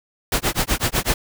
pink noise with tremolo, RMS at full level -18 dBFS, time 0.32-1.14 s, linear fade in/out 2 ms, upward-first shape sine, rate 8 Hz, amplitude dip 100%, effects none

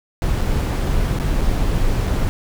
brown noise with dropouts, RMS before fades -18 dBFS, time 0.22-2.29 s, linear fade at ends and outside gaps 0 ms, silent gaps 0.408-0.413 / 1.188-1.199 / 1.409-1.414 / 2.07-2.074 s, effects none

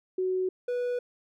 sine / triangle tone pair in turn, 371.7 / 490.3 Hz, F#4 / B4, +8 / -13 cents, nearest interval perfect fourth, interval 479 cents, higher second, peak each -25 dBFS, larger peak neither, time 0.18-0.49 / 0.68-0.99 s, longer neither, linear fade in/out 5 ms, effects none

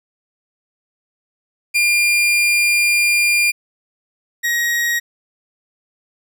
40% pulse tone pair in turn, 2400 / 1891.9 Hz, D7 / A#6, +37 / +25 cents, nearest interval major third, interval 412 cents, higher first, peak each -12 / -15 dBFS, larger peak first, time 1.74-3.52 / 4.43-5 s, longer first, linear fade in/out 20 ms, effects none

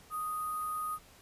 sine tone with sample-and-hold, 1244.5 Hz, D#6, in tune, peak -33 dBFS, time 0.1-0.99 s, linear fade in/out 50 ms, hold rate 11025 Hz, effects pink hiss -58 dBFS RMS until 1.21 s + resampled to 32000 Hz

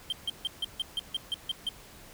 triangle tone bursts, 3152 Hz, G7, 9 cents sharp, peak -26 dBFS, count 10, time 0.1-1.69 s, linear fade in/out 2 ms, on 24 ms, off 150 ms, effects pink hiss -51 dBFS RMS until 2.13 s

